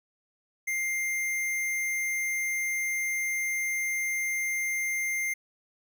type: tone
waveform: square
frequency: 2100 Hz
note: C7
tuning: 6 cents sharp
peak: -28 dBFS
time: 0.67-5.34 s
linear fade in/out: 10 ms
effects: none